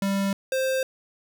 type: tone pair in turn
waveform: square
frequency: 196.8 / 525.4 Hz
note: G3 / C5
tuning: +7 / +7 cents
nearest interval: octave + perfect fourth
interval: 1700 cents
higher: second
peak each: -23 dBFS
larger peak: neither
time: 0.02-0.33 / 0.52-0.83 s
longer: neither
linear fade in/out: 2 ms
effects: none